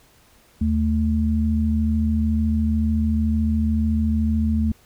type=tone pair together; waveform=sine; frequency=77.91 / 220 Hz; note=D#2 / A3; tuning=+3 / 0 cents; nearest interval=octave + tritone; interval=1797 cents; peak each=-20 dBFS; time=0.61-4.72 s; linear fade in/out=5 ms; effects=pink hiss -55 dBFS RMS until 4.85 s